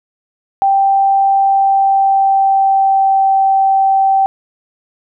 sine tone with pitch glide, 784 to 776.3 Hz, G5 to G5, 0 to -17 cents, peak -8 dBFS, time 0.62-4.26 s, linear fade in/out 0 ms, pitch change -17 cents, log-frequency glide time 1.39-3.31 s, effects none

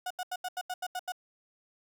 35% pulse tone bursts, 730 Hz, F#5, 24 cents flat, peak -31 dBFS, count 9, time 0.06-1.121 s, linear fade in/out 5 ms, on 45 ms, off 82 ms, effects none

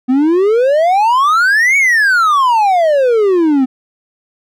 triangle exponential two-way sweep, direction up then down, 246.9 to 2267 to 252.1 Hz, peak -6 dBFS, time 0.08-3.66 s, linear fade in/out 20 ms, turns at 1.77 s, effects none

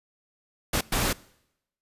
pink noise bursts at uneven times, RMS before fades -25 dBFS, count 2, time 0.73-0.81 / 0.92-1.13 s, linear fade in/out 5 ms, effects noise-tail reverb RT60 0.8 s tail -22 dB re dry + resampled to 32000 Hz

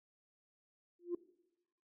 sine tone with exponential growth, 349.2 Hz, F4, in tune, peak -30 dBFS, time 0.99-1.15 s, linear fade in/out 5 ms, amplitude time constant 33 ms, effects noise-tail reverb RT60 0.9 s tail -19 dB re dry + tanh soft clip ceiling -30 dBFS

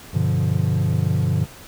triangle chord, G dominant seventh, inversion none, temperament equal, 98 / 123.47 / 146.83 / 174.61 Hz, G2 / B2 / D3 / F3, 0 / 0 / 0 / 0 cents, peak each -20 / -21 / -20 / -23 dBFS, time 0.13-1.46 s, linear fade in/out 20 ms, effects pink hiss -42 dBFS RMS until 1.67 s

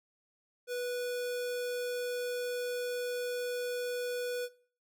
square tone, 491.1 Hz, B4, 10 cents flat, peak -34 dBFS, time 0.67-4.49 s, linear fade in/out 50 ms, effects noise-tail reverb RT60 0.4 s tail -17 dB re dry

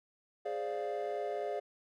triangle chord, D half-diminished seventh, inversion second, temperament equal, 415.3 / 523.3 / 587.3 / 698.5 Hz, Ab4 / C5 / D5 / F5, 0 / 0 / 0 / 0 cents, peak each -36 / -40 / -37 / -37 dBFS, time 0.45-1.6 s, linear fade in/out 10 ms, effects tanh soft clip ceiling -25 dBFS

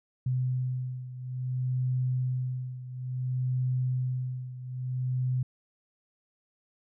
sine beating tone pair, 127.2 / 127.78 Hz, C3 / C3, -48 / -41 cents, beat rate 0.58 Hz, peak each -29 / -33 dBFS, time 0.26-5.43 s, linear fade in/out 5 ms, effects none

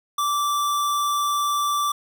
square tone, 1167 Hz, D6, 11 cents flat, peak -21 dBFS, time 0.18-1.92 s, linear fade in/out 5 ms, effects none

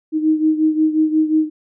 sine beating tone pair, 311.1 / 316.7 Hz, D#4 / D#4, 0 / +31 cents, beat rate 5.6 Hz, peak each -14 / -19 dBFS, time 0.12-1.5 s, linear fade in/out 50 ms, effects none

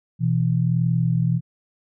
sine tone pair together, 123.76 / 165.2 Hz, B2 / E3, +4 / +4 cents, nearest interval perfect fourth, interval 500 cents, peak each -20 dBFS, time 0.19-1.41 s, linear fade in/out 50 ms, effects none

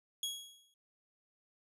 sawtooth tone with exponential decay, 3322 Hz, G#7, in tune, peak -30 dBFS, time 0.23-0.74 s, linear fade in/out 2 ms, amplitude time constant 110 ms, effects resampled to 32000 Hz

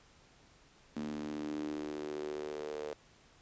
sawtooth tone with high-pass filter sweep, 75 Hz, D2, 37 cents sharp, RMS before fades -40 dBFS, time 0.96-2.93 s, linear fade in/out 0 ms, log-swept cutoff 240 to 470 Hz, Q 6.4, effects pink hiss -63 dBFS RMS until 3.41 s + resampled to 16000 Hz

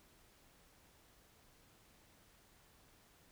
silence, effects pink hiss -67 dBFS RMS until 3.31 s

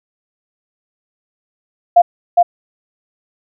sine tone with echo, 698.5 Hz, F5, in tune, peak -3 dBFS, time 1.96-2.02 s, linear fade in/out 10 ms, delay 410 ms, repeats 1, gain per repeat -2 dB, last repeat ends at 2.43 s, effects none

